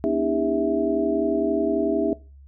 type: tone cluster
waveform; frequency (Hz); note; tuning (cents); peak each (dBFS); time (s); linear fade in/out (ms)
sine; 242.7 / 286.8 / 318 / 401.2 / 655; B3 / D4 / D#4 / G4 / E5; -30 / -41 / +38 / +40 / -11; -29 / -26 / -25 / -25 / -25; 0.04-2.13; 0
effects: noise-tail reverb RT60 0.3 s tail -19 dB re dry + added 69 Hz sine -44 dBFS peak until 2.47 s